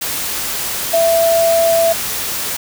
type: tone in noise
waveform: sine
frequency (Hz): 666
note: E5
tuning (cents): +18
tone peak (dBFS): -10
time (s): 0.93-1.93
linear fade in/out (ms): 10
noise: white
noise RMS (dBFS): -21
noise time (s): 0.01-2.57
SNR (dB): +8
effects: none